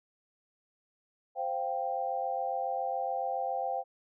sine chord, C suspended fourth, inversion none, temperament just, 523.3 / 697.7 / 784.9 Hz, C5 / F5 / G5, 0 / -2 / +2 cents, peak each -36 / -35 / -33 dBFS, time 1.35-3.84 s, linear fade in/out 50 ms, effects none

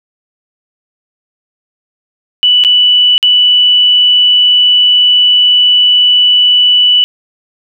sine tone with dropouts, 2966 Hz, F#7, 4 cents sharp, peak -4 dBFS, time 2.43-7.04 s, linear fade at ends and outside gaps 0 ms, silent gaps 2.638-2.648 / 3.179-3.228 s, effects none

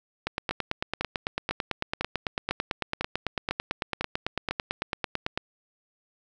two click trains, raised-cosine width 0.3 ms, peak -11 / -12 dBFS, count 47 / 9, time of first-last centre 0.27-5.375 / 0.51-4.51 s, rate 9.01 / 2 Hz, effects none

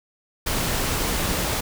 pink noise, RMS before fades -24 dBFS, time 0.46-1.61 s, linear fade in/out 10 ms, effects none

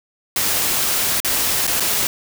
white noise with dropouts, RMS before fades -19 dBFS, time 0.36-2.07 s, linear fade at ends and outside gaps 1 ms, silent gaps 1.202-1.247 / 1.668-1.676 / 1.799-1.805 s, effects none

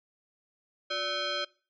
sine tone with frequency modulation, 1300 Hz, E6, 24 cents flat, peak -29 dBFS, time 0.9-1.45 s, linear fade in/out 10 ms, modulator 941 Hz, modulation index 3.4, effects noise-tail reverb RT60 0.4 s tail -22 dB re dry

